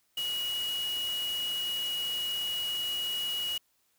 sine tone in noise, 2904 Hz, F#7, 33 cents flat, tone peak -30 dBFS, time 0.17-3.58 s, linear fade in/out 5 ms, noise white, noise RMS -42 dBFS, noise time 0.17-3.58 s, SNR +9 dB, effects white hiss -72 dBFS RMS until 3.98 s

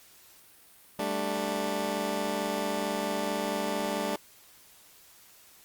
15% pulse chord, G suspended second, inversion none, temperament just, 196 / 220.5 / 294 Hz, G3 / A3 / D4, 0 / +4 / +2 cents, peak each -28 dBFS, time 0.99-4.16 s, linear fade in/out 2 ms, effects white hiss -56 dBFS RMS until 5.64 s + Opus 48 kbps

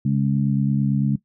harmonic tone, 69 Hz, C#2, 7 cents flat, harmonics 2 / 3 / 4, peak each -19 / -21 / -28 dBFS, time 0.05-1.16 s, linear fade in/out 5 ms, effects noise-tail reverb RT60 0.1 s tail -17 dB re dry

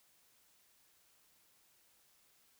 silence, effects white hiss -70 dBFS RMS until 2.59 s

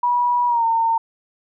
sine tone with pitch glide, 971 to 911.2 Hz, B5 to A#5, -30 to -40 cents, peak -15 dBFS, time 0.03-0.98 s, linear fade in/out 5 ms, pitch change -110 cents, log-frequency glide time 0.47-0.65 s, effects none

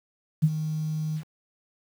sine tone with ADSR envelope, 155.56 Hz, D#3, in tune, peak -14 dBFS, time 0.42-1.24 s, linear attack 20 ms, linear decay 47 ms, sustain -12 dB, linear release 80 ms, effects 8-bit

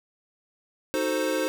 square chord, D# diminished seventh, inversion none, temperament equal, 311.1 / 370 / 440 / 523.3 Hz, D#4 / F#4 / A4 / C5, 0 / 0 / 0 / 0 cents, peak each -30 / -33 / -33 / -28 dBFS, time 0.94-1.48 s, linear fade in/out 0 ms, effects none

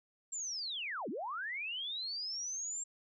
sine linear two-way sweep, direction down then up, 7500 to 190 to 7500 Hz, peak -37 dBFS, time 0.32-2.84 s, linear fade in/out 10 ms, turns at 1.09 s, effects none

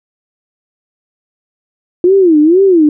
sine tone with vibrato, 342.6 Hz, F4, 33 cents flat, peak -4 dBFS, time 2.04-2.89 s, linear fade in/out 2 ms, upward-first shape sine, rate 2.1 Hz, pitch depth 240 cents each way, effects none

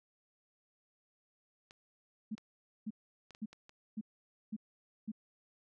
clicks, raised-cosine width 0.2 ms, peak -37 dBFS, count 6, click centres 1.709 / 2.38 / 3.307 / 3.349 / 3.53 / 3.694 s
sine tone bursts, 216 Hz, A3, 32 cents flat, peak -36 dBFS, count 6, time 2.31-5.118 s, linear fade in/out 10 ms, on 43 ms, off 510 ms
effects none

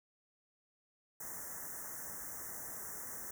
white band-stop noise, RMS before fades -45 dBFS, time 1.2-3.31 s, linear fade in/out 5 ms, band 2000 to 5700 Hz, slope 96 dB/octave, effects none

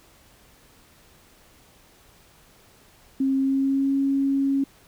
sine tone with pitch glide, 268.6 to 274.4 Hz, C4 to C#4, +46 to -17 cents, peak -19 dBFS, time 3.2-4.64 s, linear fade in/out 5 ms, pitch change +37 cents, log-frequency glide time 3.38-3.95 s, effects pink hiss -55 dBFS RMS until 4.87 s

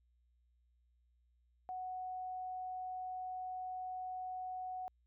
sine tone, 740 Hz, F#5, in tune, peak -40 dBFS, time 1.69-4.88 s, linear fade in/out 0 ms, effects added 60 Hz sine -70 dBFS peak until 5.06 s

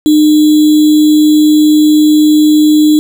sine tone with sample-and-hold, 304.1 Hz, D#4, 40 cents flat, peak -3 dBFS, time 0.06-2.99 s, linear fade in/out 0 ms, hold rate 3675 Hz, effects none

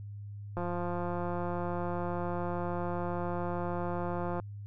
click train, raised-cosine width 1 ms, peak -22 dBFS, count 671, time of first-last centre 0.57-4.399 s, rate 175 Hz, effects added 102 Hz sine -40 dBFS peak until 4.66 s

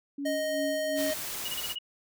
sine tone with tremolo, 282 Hz, C#4, 30 cents sharp, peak -30 dBFS, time 0.18-1.11 s, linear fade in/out 5 ms, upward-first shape sine, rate 2.7 Hz, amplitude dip 80%
square tone, 622.3 Hz, D#5, in tune, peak -29 dBFS, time 0.25-1.14 s, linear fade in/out 10 ms
white noise, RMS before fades -36 dBFS, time 0.95-1.76 s, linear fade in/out 50 ms
sine tone bursts, 2902 Hz, F#7, 34 cents flat, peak -32 dBFS, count 6, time 1.45-1.787 s, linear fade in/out 5 ms, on 32 ms, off 29 ms
effects none

